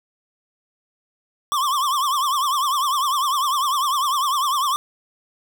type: tone with vibrato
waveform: square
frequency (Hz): 1109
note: C#6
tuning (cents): 0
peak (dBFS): -19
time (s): 1.52-4.76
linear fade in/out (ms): 0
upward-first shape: triangle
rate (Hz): 10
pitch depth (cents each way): 170
effects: none